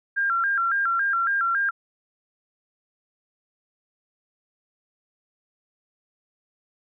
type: tone with vibrato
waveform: sine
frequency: 1480 Hz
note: F#6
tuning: in tune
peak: -20 dBFS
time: 0.16-1.71 s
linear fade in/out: 20 ms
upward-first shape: square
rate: 3.6 Hz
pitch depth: 140 cents each way
effects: none